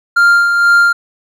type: tone with tremolo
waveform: triangle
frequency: 1396.9 Hz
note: F6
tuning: in tune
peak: -3 dBFS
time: 0.16-0.93 s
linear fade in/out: 10 ms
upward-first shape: sine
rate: 2.1 Hz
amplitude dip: 45%
effects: none